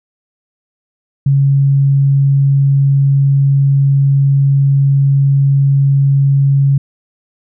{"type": "tone", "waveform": "sine", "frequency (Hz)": 138.5, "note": "C#3", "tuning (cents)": -1, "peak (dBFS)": -7, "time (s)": [1.26, 6.78], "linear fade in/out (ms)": 5, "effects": []}